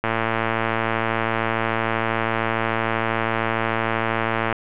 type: click train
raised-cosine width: 0.5 ms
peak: -6 dBFS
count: 508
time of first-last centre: 0.04-4.527 s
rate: 113 Hz
effects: resampled to 8000 Hz + 8-bit